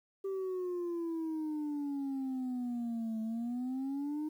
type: exponential two-way sweep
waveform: sine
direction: down then up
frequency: 392 to 219.4 to 309.8 Hz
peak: -31 dBFS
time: 0.24-4.29 s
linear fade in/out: 10 ms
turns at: 3.21 s
effects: tanh soft clip ceiling -33 dBFS + 11-bit